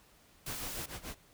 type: noise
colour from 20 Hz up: white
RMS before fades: -42 dBFS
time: 0.46-0.86 s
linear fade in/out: 5 ms
type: noise with tremolo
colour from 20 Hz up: pink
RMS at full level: -41 dBFS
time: 0.47-1.15 s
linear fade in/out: 10 ms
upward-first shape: sine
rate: 6.9 Hz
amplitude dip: 85%
effects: pink hiss -63 dBFS RMS until 1.33 s